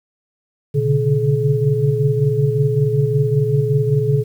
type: tone cluster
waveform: sine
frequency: 121.4 / 139.6 / 144.9 / 426.4 Hz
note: B2 / C#3 / D3 / G#4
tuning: -29 / +13 / -23 / +46 cents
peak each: -19 dBFS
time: 0.74-4.24 s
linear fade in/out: 20 ms
effects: 8-bit